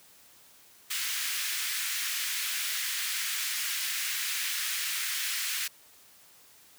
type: high-pass noise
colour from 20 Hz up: pink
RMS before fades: -32 dBFS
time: 0.9-5.68 s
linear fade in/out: 10 ms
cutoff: 1700 Hz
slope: 24 dB/octave
effects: white hiss -57 dBFS RMS until 6.78 s + high-pass 60 Hz 12 dB/octave